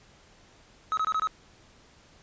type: tone bursts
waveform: triangle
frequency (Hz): 1279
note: D#6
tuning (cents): +47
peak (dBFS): -22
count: 5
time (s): 0.92-1.272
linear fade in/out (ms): 0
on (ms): 52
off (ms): 23
effects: pink hiss -57 dBFS RMS until 2.22 s + resampled to 16000 Hz